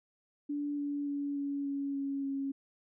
sine tone with pitch steps, 290 / 287.3 / 284.7 / 282.1 / 279.5 / 276.9 / 274.4 Hz, D4 / D4 / C#4 / C#4 / C#4 / C#4 / C#4, -22 / -38 / +46 / +30 / +14 / -2 / -17 cents, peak -32 dBFS, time 0.49-2.52 s, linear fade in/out 10 ms, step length 290 ms, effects none

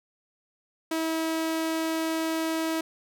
sawtooth tone, 322.8 Hz, E4, 36 cents flat, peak -22 dBFS, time 0.91-2.81 s, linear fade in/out 5 ms, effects none

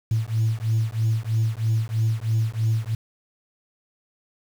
sine beating tone pair, 110 / 113.1 Hz, A2 / A2, 0 / +48 cents, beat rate 3.1 Hz, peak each -22 dBFS, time 0.11-2.95 s, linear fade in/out 5 ms, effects tanh soft clip ceiling -14 dBFS + 7-bit

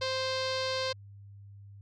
sawtooth tone with low-pass filter, 523 Hz, C5, 1 cent flat, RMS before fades -32 dBFS, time 0.01-0.93 s, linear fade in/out 10 ms, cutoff 4500 Hz, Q 4.1, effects added 100 Hz sine -47 dBFS peak until 1.81 s

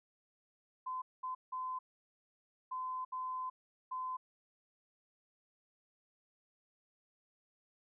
sine tone bursts at uneven times, 1024 Hz, C6, 38 cents flat, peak -37 dBFS, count 6, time 0.86-1.02 / 1.23-1.35 / 1.52-1.79 / 2.71-3.05 / 3.12-3.5 / 3.91-4.17 s, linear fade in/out 10 ms, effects none

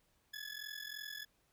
20% pulse ring-modulated tone, 1705 Hz, G#6, 45 cents sharp, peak -36 dBFS, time 0.33-1.25 s, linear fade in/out 10 ms, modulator 21.5 Hz, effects pink hiss -75 dBFS RMS until 1.52 s

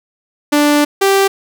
sawtooth tone pair in turn, 293.7 / 391.5 Hz, D4 / G4, 0 / -2 cents, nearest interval perfect fourth, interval 498 cents, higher second, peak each -5 dBFS, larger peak neither, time 0.52-0.85 / 1.01-1.28 s, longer first, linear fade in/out 10 ms, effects none

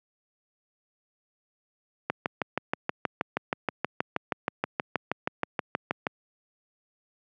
click train, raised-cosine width 0.5 ms, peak -10 dBFS, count 26, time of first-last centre 2.1-6.068 s, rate 6.3 Hz, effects high-pass 150 Hz 12 dB/octave

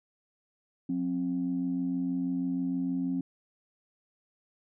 sine tone pair together, 180 / 266.3 Hz, F#3 / C4, -47 / +31 cents, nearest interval perfect fifth, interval 678 cents, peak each -33 / -28 dBFS, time 0.89-3.21 s, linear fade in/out 5 ms, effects tanh soft clip ceiling -21 dBFS

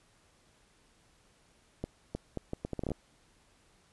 accelerating click train, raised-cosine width 2 ms, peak -21 dBFS, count 12, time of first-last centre 1.84-2.917 s, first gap 310 ms, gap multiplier 0.72, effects pink hiss -66 dBFS RMS until 3.92 s + resampled to 24000 Hz

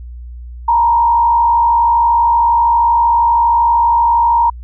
sine tone with frequency modulation, 937 Hz, A#5, 9 cents sharp, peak -8 dBFS, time 0.68-4.5 s, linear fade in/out 5 ms, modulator 52.7 Hz, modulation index 0.57, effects added 60 Hz sine -27 dBFS peak until 4.63 s

